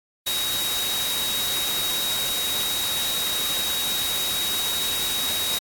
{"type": "tone in noise", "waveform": "sine", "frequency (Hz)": 3800, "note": "A#7", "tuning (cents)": 33, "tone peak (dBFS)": -25, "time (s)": [0.26, 5.59], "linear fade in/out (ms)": 10, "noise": "white", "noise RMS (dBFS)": -27, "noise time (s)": [0.26, 5.59], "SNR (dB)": -1, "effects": ["AAC 64 kbps"]}